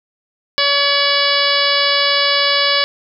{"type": "harmonic tone with a mistuned harmonic", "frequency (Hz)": 567, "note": "C#5", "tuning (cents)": 39, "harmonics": [1, 2, 3, 4, 5, 6, 7, 8, 9], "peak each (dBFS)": [-21, -21, -21, -21, -21, -21, -21, -21, -21], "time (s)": [0.58, 2.84], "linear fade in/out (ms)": 0, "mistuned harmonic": 5, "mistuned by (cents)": 51, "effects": []}